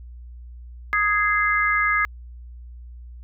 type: chord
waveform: sine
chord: Ab major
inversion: second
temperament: just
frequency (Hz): 1245.9 / 1661.2 / 2077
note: Eb6 / Ab6 / C7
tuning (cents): +2 / 0 / -13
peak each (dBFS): -22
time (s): 0.93-2.05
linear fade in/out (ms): 0
effects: added 60 Hz sine -37 dBFS peak until 3.23 s